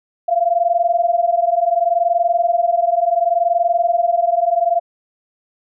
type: tone pair together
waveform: sine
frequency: 677.8 / 698.5 Hz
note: E5 / F5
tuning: +48 / 0 cents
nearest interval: minor second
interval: 52 cents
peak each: -16 dBFS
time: 0.28-4.8 s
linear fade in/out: 10 ms
effects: none